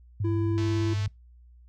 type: tone with vibrato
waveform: sine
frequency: 101.2 Hz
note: G#2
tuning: 44 cents flat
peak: -25 dBFS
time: 0.2-1.08 s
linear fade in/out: 5 ms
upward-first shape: triangle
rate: 18 Hz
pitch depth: 69 cents each way
type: tone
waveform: triangle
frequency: 334.3 Hz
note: E4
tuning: 24 cents sharp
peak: -25 dBFS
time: 0.24-0.94 s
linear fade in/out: 10 ms
type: click train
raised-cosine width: 0.2 ms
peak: -24 dBFS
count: 106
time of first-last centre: 0.58-1.059 s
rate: 219 Hz
effects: noise-tail reverb RT60 0.2 s tail -24 dB re dry + added 60 Hz sine -50 dBFS peak until 1.68 s